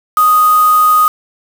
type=tone with quantisation; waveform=sine; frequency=1244.5 Hz; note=D#6; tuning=in tune; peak=-6 dBFS; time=0.17-1.08 s; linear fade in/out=2 ms; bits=3; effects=none